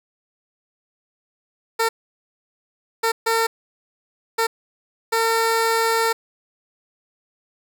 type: tone bursts at uneven times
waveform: 15% pulse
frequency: 453.7 Hz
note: A#4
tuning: 47 cents flat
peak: -11 dBFS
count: 5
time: 1.79-1.89 / 3.03-3.12 / 3.26-3.47 / 4.38-4.47 / 5.12-6.13 s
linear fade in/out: 10 ms
effects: none